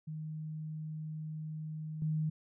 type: tone with level steps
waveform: sine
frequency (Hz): 155.56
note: D#3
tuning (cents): 0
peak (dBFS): -38 / -30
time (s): 0.07-2.3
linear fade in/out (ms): 10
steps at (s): 2.02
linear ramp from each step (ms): 2
effects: none